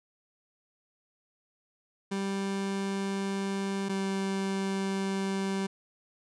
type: tone pair in turn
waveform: 30% pulse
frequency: 196 / 194.08 Hz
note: G3 / G3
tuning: 0 / -17 cents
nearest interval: unison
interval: 17 cents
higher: first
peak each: -27 / -26 dBFS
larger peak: second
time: 2.11-3.89 / 3.89-5.67 s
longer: neither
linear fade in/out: 10 ms
effects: resampled to 22050 Hz